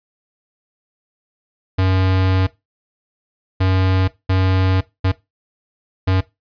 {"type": "tone bursts at uneven times", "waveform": "square", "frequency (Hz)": 94, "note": "F#2", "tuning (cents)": 28, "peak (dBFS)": -14, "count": 5, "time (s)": [[1.78, 2.47], [3.6, 4.08], [4.29, 4.81], [5.04, 5.12], [6.07, 6.21]], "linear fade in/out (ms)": 10, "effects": ["noise-tail reverb RT60 0.2 s tail -18 dB re dry", "resampled to 11025 Hz"]}